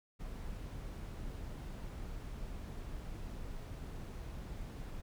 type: noise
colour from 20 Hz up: brown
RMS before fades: -44 dBFS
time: 0.19-5.02 s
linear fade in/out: 20 ms
effects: none